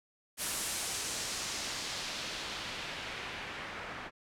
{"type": "noise with low-pass filter sweep", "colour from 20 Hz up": "white", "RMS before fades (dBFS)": -39, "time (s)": [0.37, 4.11], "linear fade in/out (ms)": 50, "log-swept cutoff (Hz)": [11000, 1700], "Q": 1.1, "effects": []}